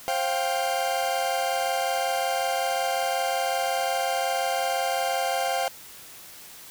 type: chord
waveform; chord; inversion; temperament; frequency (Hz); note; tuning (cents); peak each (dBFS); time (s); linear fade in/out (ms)
40% pulse; C suspended fourth; none; equal with one note detuned; 530.2 / 698.5 / 784; C5 / F5 / G5; +23 / 0 / 0; -29 / -27 / -27; 0.08-5.68; 0
effects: white hiss -45 dBFS RMS until 6.7 s